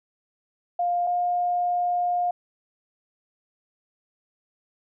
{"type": "tone pair in turn", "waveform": "sine", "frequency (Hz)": [703, 709.5], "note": ["F5", "F5"], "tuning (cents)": [11, 27], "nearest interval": "unison", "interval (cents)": 16, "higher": "second", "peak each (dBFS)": -21, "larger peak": "neither", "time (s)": [[0.79, 1.07], [1.07, 2.31]], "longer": "second", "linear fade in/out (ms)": 5, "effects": []}